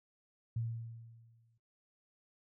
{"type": "tone with exponential decay", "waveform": "sine", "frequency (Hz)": 114.9, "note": "A#2", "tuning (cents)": -25, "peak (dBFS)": -32, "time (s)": [0.56, 1.58], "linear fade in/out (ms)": 5, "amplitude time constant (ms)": 220, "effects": ["noise-tail reverb RT60 0.4 s tail -20 dB re dry"]}